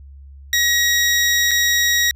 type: tone with dropouts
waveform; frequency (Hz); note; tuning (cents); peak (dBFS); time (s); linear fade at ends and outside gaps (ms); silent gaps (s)
20% pulse; 1900; A#6; +33; -9; 0.53-2.11; 1; 1.51-1.514
effects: added 69 Hz sine -37 dBFS peak until 2.15 s